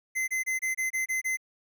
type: tone bursts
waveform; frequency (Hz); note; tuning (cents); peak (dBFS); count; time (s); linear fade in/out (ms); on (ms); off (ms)
square; 2057; C7; -30; -27; 8; 0.15-1.372; 20; 130; 26
effects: none